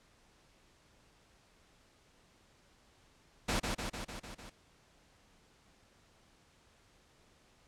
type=noise with echo; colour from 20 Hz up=pink; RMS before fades=-32 dBFS; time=3.48-3.6 s; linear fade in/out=10 ms; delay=150 ms; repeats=6; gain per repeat=-3 dB; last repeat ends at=4.5 s; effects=pink hiss -66 dBFS RMS until 7.67 s + low-pass 8000 Hz 12 dB/octave